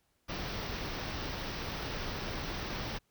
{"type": "band-stop noise", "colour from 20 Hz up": "pink", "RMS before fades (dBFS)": -38, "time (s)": [0.28, 2.99], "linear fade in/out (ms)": 20, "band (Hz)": [5900, 16000], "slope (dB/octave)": 96, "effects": ["pink hiss -75 dBFS RMS until 3.1 s"]}